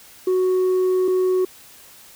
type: tone pair in turn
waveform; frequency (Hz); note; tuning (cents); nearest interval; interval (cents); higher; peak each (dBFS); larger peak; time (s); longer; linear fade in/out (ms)
sine; 370 / 370; F#4 / F#4; 0 / 0; unison; 0; neither; -13; neither; 0.27-1.08 / 1.08-1.45; first; 5
effects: tanh soft clip ceiling -15 dBFS + white hiss -46 dBFS RMS until 2.15 s